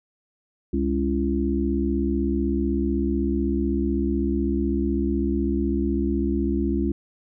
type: harmonic tone with a mistuned harmonic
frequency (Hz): 68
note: C#2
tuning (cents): -33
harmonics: 1 / 3 / 4 / 5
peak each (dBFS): -26 / -26 / -26 / -26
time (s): 0.73-6.92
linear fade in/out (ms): 5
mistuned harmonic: 4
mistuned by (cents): +50
effects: none